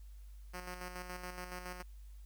5% pulse tone with tremolo, 180 Hz, F#3, 47 cents flat, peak -31 dBFS, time 0.53-1.83 s, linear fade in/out 20 ms, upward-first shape square, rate 7.1 Hz, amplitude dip 50%, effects added 50 Hz sine -49 dBFS peak until 2.25 s + white hiss -71 dBFS RMS until 2.25 s

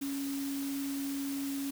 sine tone in noise, 277.2 Hz, C#4, in tune, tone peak -33 dBFS, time 0.01-1.71 s, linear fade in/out 10 ms, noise white, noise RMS -44 dBFS, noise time 0.01-1.71 s, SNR +8 dB, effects none

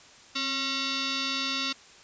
sine tone with frequency modulation, 552 Hz, C#5, 7 cents flat, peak -27 dBFS, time 0.35-1.73 s, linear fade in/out 10 ms, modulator 818 Hz, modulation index 5.8, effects white hiss -52 dBFS RMS until 2.03 s + resampled to 16000 Hz

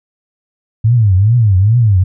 sine tone with vibrato, 105.9 Hz, G#2, 34 cents sharp, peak -6 dBFS, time 0.84-2.04 s, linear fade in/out 10 ms, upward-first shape triangle, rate 2.4 Hz, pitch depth 290 cents each way, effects none

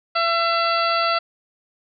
harmonic tone with a mistuned harmonic, 673 Hz, E5, 36 cents sharp, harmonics 1 / 2 / 3 / 4 / 5 / 6 / 7, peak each -23 / -20 / -30 / -28 / -33 / -32 / -28 dBFS, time 0.15-1.19 s, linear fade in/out 10 ms, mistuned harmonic 7, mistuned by -44 cents, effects none

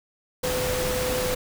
sine tone in noise, 504 Hz, B4, 35 cents sharp, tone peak -26 dBFS, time 0.43-1.35 s, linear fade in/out 10 ms, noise pink, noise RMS -28 dBFS, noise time 0.43-1.35 s, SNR -1 dB, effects none

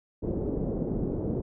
white low-pass noise, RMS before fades -30 dBFS, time 0.22-1.42 s, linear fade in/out 20 ms, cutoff 430 Hz, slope 24 dB/octave, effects none

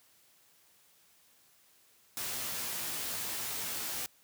white noise with comb filter, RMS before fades -37 dBFS, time 2.17-4.06 s, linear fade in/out 0 ms, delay 15 ms, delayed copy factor -0.75, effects white hiss -65 dBFS RMS until 4.23 s + high-pass 60 Hz 12 dB/octave

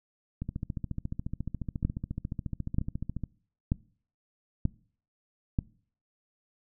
two click trains, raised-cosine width 5 ms, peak -21 / -13 dBFS, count 41 / 5, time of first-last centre 0.42-3.237 / 1.85-5.588 s, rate 14.2 / 1.07 Hz, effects noise-tail reverb RT60 0.5 s tail -23 dB re dry

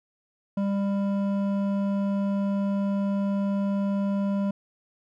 sine tone with hard clipping, 198.9 Hz, G3, 25 cents sharp, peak -25 dBFS, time 0.57-4.51 s, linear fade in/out 5 ms, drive 10 dB, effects none

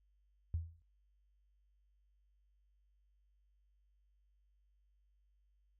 sine tone with exponential decay, 82.4 Hz, E2, in tune, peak -31 dBFS, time 0.54-0.82 s, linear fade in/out 0 ms, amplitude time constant 59 ms, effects noise-tail reverb RT60 0.3 s tail -24 dB re dry + added 50 Hz sine -70 dBFS peak until 5.79 s

